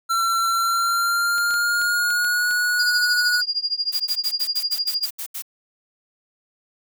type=tone with pitch glide; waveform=square; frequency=1354 to 1459.6 Hz; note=E6 to F#6; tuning=+46 to -24 cents; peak=-19 dBFS; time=0.09-3.42 s; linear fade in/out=20 ms; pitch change=+130 cents; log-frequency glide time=0.49-2.49 s
type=clicks; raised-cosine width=0.2 ms; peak=-20 dBFS; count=7; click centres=1.382 / 1.508 / 1.541 / 1.816 / 2.105 / 2.246 / 2.51 s
type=tone with tremolo; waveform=sine; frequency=4825 Hz; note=D8; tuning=46 cents sharp; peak=-17 dBFS; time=2.79-5.06 s; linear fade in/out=5 ms; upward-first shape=triangle; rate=13 Hz; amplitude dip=100%
type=noise bursts; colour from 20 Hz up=blue; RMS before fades=-30 dBFS; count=10; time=3.92-5.423 s; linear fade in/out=10 ms; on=81 ms; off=77 ms
effects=none